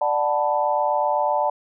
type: chord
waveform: sine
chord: B minor seventh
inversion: first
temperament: equal with one note detuned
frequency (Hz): 590.7 / 740 / 880 / 987.8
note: D5 / F#5 / A5 / B5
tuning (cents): +10 / 0 / 0 / 0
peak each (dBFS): -23 / -25 / -22 / -27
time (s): 0.01-1.5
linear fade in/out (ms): 5
effects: none